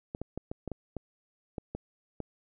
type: clicks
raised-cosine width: 2 ms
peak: -22 dBFS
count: 10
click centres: 0.149 / 0.216 / 0.376 / 0.515 / 0.677 / 0.717 / 0.967 / 1.582 / 1.75 / 2.203 s
effects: none